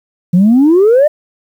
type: exponential sweep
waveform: sine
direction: up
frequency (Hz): 169.3 to 622.3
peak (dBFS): -3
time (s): 0.33-1.08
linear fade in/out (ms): 10
effects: tanh soft clip ceiling -2 dBFS + 7-bit